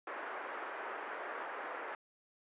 white band-pass noise, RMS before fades -43 dBFS, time 0.07-1.95 s, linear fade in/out 2 ms, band 370 to 1700 Hz, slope 24 dB/octave, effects resampled to 8000 Hz

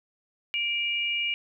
sine tone pair together, 2349 / 2861 Hz, D7 / F7, 0 / +41 cents, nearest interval minor third, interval 341 cents, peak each -28 dBFS, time 0.54-1.34 s, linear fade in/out 0 ms, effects none

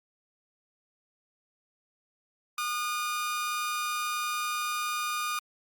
sawtooth tone pair together, 1220.1 / 1451 Hz, D#6 / F#6, -34 / -34 cents, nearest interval minor third, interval 300 cents, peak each -26 / -36 dBFS, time 2.58-5.39 s, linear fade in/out 2 ms, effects Opus 48 kbps

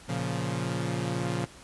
sawtooth chord, Bb minor, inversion none, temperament equal, 116.54 / 138.59 / 174.61 Hz, Bb2 / Db3 / F3, 0 / 0 / 0 cents, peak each -29 dBFS, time 0.08-1.46 s, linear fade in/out 20 ms, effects pink hiss -50 dBFS RMS until 1.63 s + resampled to 24000 Hz

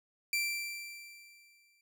sawtooth tone with exponential decay, 2349 Hz, D7, in tune, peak -25 dBFS, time 0.33-1.81 s, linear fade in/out 2 ms, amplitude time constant 320 ms, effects none

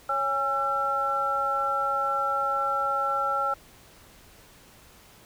sine tone cluster, 554 / 819 / 1349 Hz, C#5 / G#5 / E6, -1 / -24 / +40 cents, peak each -32 / -30 / -25 dBFS, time 0.09-3.54 s, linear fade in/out 5 ms, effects pink hiss -53 dBFS RMS until 5.25 s

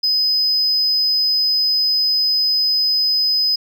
sine tone, 5030 Hz, D#8, 18 cents sharp, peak -12 dBFS, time 0.03-3.56 s, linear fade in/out 10 ms, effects tanh soft clip ceiling -12 dBFS + 9-bit

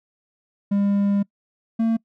triangle tone pair in turn, 200.9 / 226.4 Hz, G3 / A3, +43 / +50 cents, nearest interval major second, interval 207 cents, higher second, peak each -15 dBFS, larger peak neither, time 0.71-1.23 / 1.79-1.97 s, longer first, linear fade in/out 10 ms, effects noise-tail reverb RT60 0.1 s tail -24 dB re dry

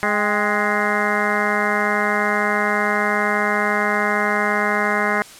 harmonic tone with a mistuned harmonic, 208.7 Hz, G#3, 9 cents sharp, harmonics 1 / 2 / 3 / 4 / 5 / 6 / 7 / 8 / 9 / 10, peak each -26 / -26 / -26 / -26 / -26 / -26 / -26 / -26 / -26 / -26 dBFS, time 0.03-5.22 s, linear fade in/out 0 ms, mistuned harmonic 4, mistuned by -65 cents, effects white hiss -41 dBFS RMS until 5.39 s + low-pass 10000 Hz 12 dB/octave

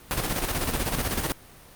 pink noise with tremolo, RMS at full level -25 dBFS, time 0.11-1.32 s, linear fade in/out 0 ms, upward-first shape square, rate 16 Hz, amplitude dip 50%, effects pink hiss -49 dBFS RMS until 1.75 s + Opus 32 kbps

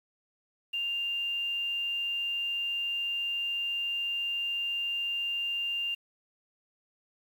sine tone with quantisation, 2794 Hz, F7, in tune, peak -29 dBFS, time 0.73-5.95 s, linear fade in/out 10 ms, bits 9, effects none

